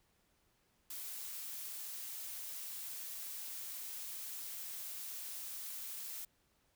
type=noise; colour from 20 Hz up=blue; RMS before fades=-45 dBFS; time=0.9-6.25 s; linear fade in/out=5 ms; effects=pink hiss -75 dBFS RMS until 6.75 s